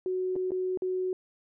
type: tone with dropouts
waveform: sine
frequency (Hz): 370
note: F#4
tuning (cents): 0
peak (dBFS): -27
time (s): 0.06-1.13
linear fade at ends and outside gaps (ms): 1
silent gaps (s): 0.356-0.362 / 0.507-0.518 / 0.774-0.821
effects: none